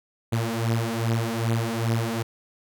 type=beating tone pair; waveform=sawtooth; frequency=113.4 / 115.9 Hz; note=A#2 / A#2; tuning=-47 / -10 cents; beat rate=2.5 Hz; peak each=-22 dBFS; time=0.32-2.23 s; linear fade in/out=10 ms; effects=none